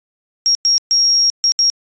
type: tone bursts at uneven times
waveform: sine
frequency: 5588 Hz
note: F8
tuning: in tune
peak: -10 dBFS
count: 5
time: 0.46-0.55 / 0.65-0.78 / 0.91-1.3 / 1.44-1.52 / 1.59-1.7 s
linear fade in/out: 0 ms
effects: resampled to 16000 Hz